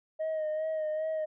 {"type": "tone with vibrato", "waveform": "sine", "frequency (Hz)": 625, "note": "D#5", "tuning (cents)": 8, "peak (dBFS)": -27, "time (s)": [0.19, 1.26], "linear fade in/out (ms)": 20, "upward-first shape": "sine", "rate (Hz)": 2.5, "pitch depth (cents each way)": 31, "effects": ["tanh soft clip ceiling -28 dBFS"]}